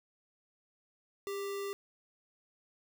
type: tone with sample-and-hold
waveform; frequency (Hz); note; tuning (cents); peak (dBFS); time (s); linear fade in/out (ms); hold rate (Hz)
sine; 400; G4; +35; -35; 1.27-1.73; 0; 1575
effects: none